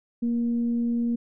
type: tone with frequency modulation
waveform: sine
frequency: 235.2 Hz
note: A#3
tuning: 16 cents sharp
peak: -22 dBFS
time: 0.22-1.16 s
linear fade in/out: 10 ms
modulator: 240 Hz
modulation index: 0.21
effects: none